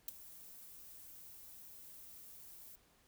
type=noise with ADSR envelope; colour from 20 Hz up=violet; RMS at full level=-38 dBFS; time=0.08-2.76 s; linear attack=3 ms; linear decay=14 ms; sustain=-17 dB; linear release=10 ms; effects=pink hiss -70 dBFS RMS until 3.07 s